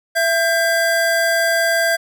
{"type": "tone pair together", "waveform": "square", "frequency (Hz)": [669, 1594.2], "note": ["E5", "G6"], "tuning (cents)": [25, 29], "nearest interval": "octave + minor third", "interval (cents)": 1504, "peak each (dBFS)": -18, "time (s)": [0.15, 1.97], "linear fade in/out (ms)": 20, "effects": []}